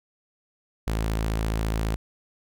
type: tone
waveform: sawtooth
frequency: 54.6 Hz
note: A1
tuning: 13 cents flat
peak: -20 dBFS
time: 0.87-1.96 s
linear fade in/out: 5 ms
effects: none